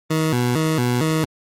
20% pulse tone with vibrato, 139.4 Hz, C#3, 10 cents sharp, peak -12 dBFS, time 0.1-1.25 s, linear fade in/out 10 ms, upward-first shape square, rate 2.2 Hz, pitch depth 220 cents each way, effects MP3 64 kbps

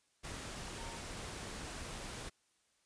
sine tone in noise, 920 Hz, A#5, 23 cents flat, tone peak -50 dBFS, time 0.78-0.98 s, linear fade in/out 20 ms, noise pink, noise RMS -45 dBFS, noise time 0.23-2.3 s, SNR -8 dB, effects white hiss -75 dBFS RMS until 2.85 s + resampled to 22050 Hz

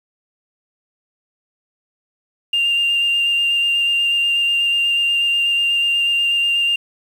sine tone with vibrato, 2794 Hz, F7, in tune, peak -13 dBFS, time 2.53-6.76 s, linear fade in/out 5 ms, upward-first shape square, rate 8.2 Hz, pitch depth 9 cents each way, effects tanh soft clip ceiling -11 dBFS + 7-bit

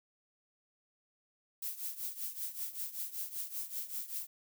violet noise with tremolo, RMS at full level -37 dBFS, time 1.62-4.27 s, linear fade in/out 5 ms, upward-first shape triangle, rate 5.2 Hz, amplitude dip 85%, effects none

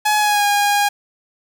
sawtooth tone with pitch glide, 845 to 817.2 Hz, G#5 to G#5, +30 to -28 cents, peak -10 dBFS, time 0.05-0.89 s, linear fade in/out 10 ms, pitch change -58 cents, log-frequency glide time 0.18-0.45 s, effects 7-bit

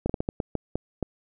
slowing click train, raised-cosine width 2 ms, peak -13 dBFS, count 9, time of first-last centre 0.06-1.027 s, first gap 35 ms, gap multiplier 1.34, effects none

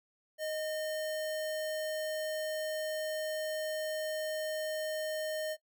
sine tone with sample-and-hold, 622.3 Hz, D#5, in tune, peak -33 dBFS, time 0.38-5.57 s, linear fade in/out 50 ms, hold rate 2450 Hz, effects noise-tail reverb RT60 0.1 s tail -18 dB re dry

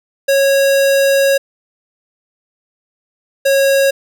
square tone pair in turn, 550 / 547.8 Hz, C#5 / C#5, -14 / -21 cents, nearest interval unison, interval 7 cents, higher first, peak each -10 dBFS, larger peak neither, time 0.28-1.38 / 3.45-3.91 s, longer first, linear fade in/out 10 ms, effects none

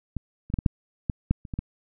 clicks, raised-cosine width 5 ms, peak -17 / -27 / -12 / -14 / -6 / -12 / -8 / -27 / -19 / -15 dBFS, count 10, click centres 0.167 / 0.501 / 0.54 / 0.588 / 0.662 / 1.098 / 1.31 / 1.452 / 1.538 / 1.59 s, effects none

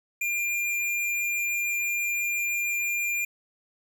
square tone, 2399 Hz, D7, 36 cents sharp, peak -26 dBFS, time 0.21-3.25 s, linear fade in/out 5 ms, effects none

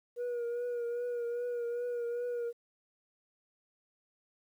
sine tone with vibrato, 479.5 Hz, A#4, 49 cents sharp, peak -30 dBFS, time 0.16-2.53 s, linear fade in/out 50 ms, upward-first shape triangle, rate 2.5 Hz, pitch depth 38 cents each way, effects tanh soft clip ceiling -32 dBFS + 11-bit

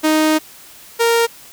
sawtooth tone pair in turn, 311.1 / 464.4 Hz, D#4 / A#4, 0 / -7 cents, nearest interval perfect fifth, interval 693 cents, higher second, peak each -8 dBFS, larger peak neither, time 0.03-0.39 / 0.99-1.27 s, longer first, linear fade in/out 20 ms, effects white hiss -41 dBFS RMS until 1.52 s

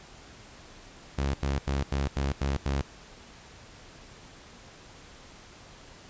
sawtooth tone bursts, 69.1 Hz, C#2, 5 cents flat, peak -22 dBFS, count 7, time 1.18-2.816 s, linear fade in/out 5 ms, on 160 ms, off 86 ms, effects pink hiss -50 dBFS RMS until 6.09 s + resampled to 16000 Hz

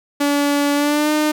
sawtooth tone with pitch glide, 286.9 to 303.8 Hz, D4 to D#4, -40 to -41 cents, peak -11 dBFS, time 0.2-1.32 s, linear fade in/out 10 ms, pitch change +99 cents, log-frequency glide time 0.74-1.12 s, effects none

